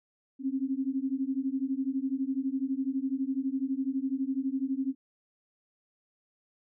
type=beating tone pair; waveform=sine; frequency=261.6 / 273.6 Hz; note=C4 / C#4; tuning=0 / -23 cents; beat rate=12 Hz; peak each=-31 dBFS; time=0.39-4.95 s; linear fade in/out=50 ms; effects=none